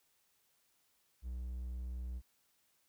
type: tone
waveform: triangle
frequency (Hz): 61.74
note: B1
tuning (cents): 0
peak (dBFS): -37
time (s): 1.22-2.22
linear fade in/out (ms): 50
effects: white hiss -75 dBFS RMS until 2.88 s